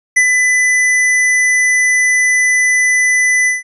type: tone with ADSR envelope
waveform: square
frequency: 2000 Hz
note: B6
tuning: 21 cents sharp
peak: -6 dBFS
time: 0.16-3.63 s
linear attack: 12 ms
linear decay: 67 ms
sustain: -4 dB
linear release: 160 ms
effects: resampled to 24000 Hz